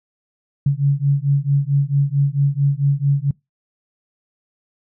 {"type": "beating tone pair", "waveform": "sine", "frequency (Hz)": [138.59, 143.09], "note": ["C#3", "D3"], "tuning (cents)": [0, -45], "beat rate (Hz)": 4.5, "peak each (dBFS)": -17, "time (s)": [0.66, 3.31], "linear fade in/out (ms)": 5, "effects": ["noise-tail reverb RT60 0.2 s tail -25 dB re dry"]}